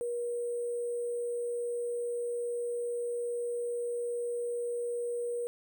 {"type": "tone with sample-and-hold", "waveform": "sine", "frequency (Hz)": 478.8, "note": "A#4", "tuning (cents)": 46, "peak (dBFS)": -31, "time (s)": [0.01, 5.47], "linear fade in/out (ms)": 0, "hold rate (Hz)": 8820, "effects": []}